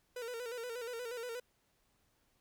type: tone with vibrato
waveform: 45% pulse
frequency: 477.3 Hz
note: A#4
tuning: 41 cents sharp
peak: -40 dBFS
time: 0.16-1.4 s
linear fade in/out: 5 ms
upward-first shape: square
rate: 8.4 Hz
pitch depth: 68 cents each way
effects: pink hiss -75 dBFS RMS until 2.4 s